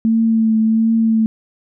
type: tone with vibrato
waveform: sine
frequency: 223.2 Hz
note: A3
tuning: 25 cents sharp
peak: -11 dBFS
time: 0.05-1.26 s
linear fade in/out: 0 ms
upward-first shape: triangle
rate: 1.4 Hz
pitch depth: 27 cents each way
effects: none